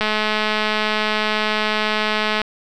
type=click train; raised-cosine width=0.3 ms; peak=-4 dBFS; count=516; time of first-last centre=0.01-2.417 s; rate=214 Hz; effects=none